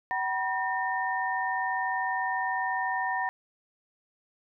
sine tone cluster, 759 / 967 / 1820 Hz, F#5 / B5 / A#6, +44 / -37 / -42 cents, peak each -31 dBFS, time 0.11-3.29 s, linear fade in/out 0 ms, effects none

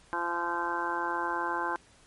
harmonic tone, 172.2 Hz, F3, 24 cents flat, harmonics 2 / 3 / 4 / 5 / 6 / 7 / 8 / 9, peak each -37 / -42 / -43 / -34 / -33 / -44 / -40 / -35 dBFS, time 0.13-1.76 s, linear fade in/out 0 ms, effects pink hiss -59 dBFS RMS until 2.06 s + MP3 48 kbps

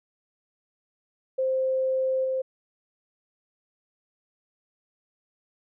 sine tone with level steps, 523.3 Hz, C5, in tune, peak -22 / -24 dBFS, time 1.38-2.42 s, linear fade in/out 10 ms, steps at 2.24 s, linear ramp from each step 10 ms, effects none

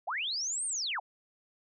sine linear two-way sweep, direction up then down, 587.3 to 8990 to 587.3 Hz, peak -31 dBFS, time 0.07-1 s, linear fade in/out 10 ms, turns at 0.66 s, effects none

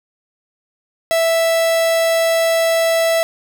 45% pulse tone, 659.3 Hz, E5, in tune, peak -13 dBFS, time 1.11-3.23 s, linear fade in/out 0 ms, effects none

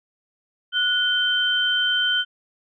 sine tone pair together, 1465 / 3104 Hz, F#6 / G7, -18 / -18 cents, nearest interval octave + minor second, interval 1300 cents, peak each -22 / -20 dBFS, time 0.72-2.25 s, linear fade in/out 50 ms, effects none

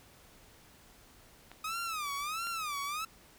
clicks, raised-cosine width 0.3 ms, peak -32 dBFS, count 2, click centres 1.516 / 2.47 s
sawtooth tone with vibrato, 1244.5 Hz, D#6, in tune, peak -31 dBFS, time 1.64-3.05 s, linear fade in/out 5 ms, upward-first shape sine, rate 1.5 Hz, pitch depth 180 cents each way
effects pink hiss -59 dBFS RMS until 3.38 s

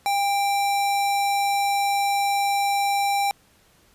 sine tone with sample-and-hold, 802 Hz, G5, 39 cents sharp, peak -19 dBFS, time 0.06-3.31 s, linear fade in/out 0 ms, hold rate 3150 Hz, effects pink hiss -58 dBFS RMS until 3.94 s + resampled to 32000 Hz

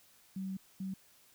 sine tone bursts at uneven times, 190.8 Hz, G3, 47 cents flat, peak -36 dBFS, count 2, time 0.36-0.57 / 0.8-0.94 s, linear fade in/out 5 ms, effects white hiss -64 dBFS RMS until 1.34 s

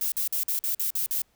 violet noise bursts, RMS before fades -27 dBFS, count 8, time 0.01-1.219 s, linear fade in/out 2 ms, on 110 ms, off 47 ms, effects pink hiss -67 dBFS RMS until 1.35 s

